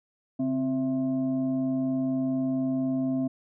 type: tone with frequency modulation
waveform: sine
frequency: 261.6 Hz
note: C4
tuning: in tune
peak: -24 dBFS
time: 0.39-3.28 s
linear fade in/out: 10 ms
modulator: 399 Hz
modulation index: 0.5
effects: none